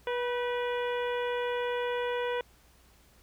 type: harmonic tone with a mistuned harmonic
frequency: 486.8 Hz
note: B4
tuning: 25 cents flat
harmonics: 1 / 2 / 3 / 4 / 5 / 6 / 7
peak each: -30 / -36 / -40 / -42 / -44 / -46 / -47 dBFS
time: 0.07-2.41 s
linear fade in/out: 2 ms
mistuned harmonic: 3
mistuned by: +55 cents
effects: added 60 Hz sine -62 dBFS peak until 3.22 s + pink hiss -62 dBFS RMS until 3.22 s